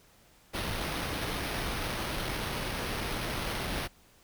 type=noise with sample-and-hold; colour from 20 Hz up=pink; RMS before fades=-34 dBFS; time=0.53-3.88 s; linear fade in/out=20 ms; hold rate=7350 Hz; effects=pink hiss -61 dBFS RMS until 4.23 s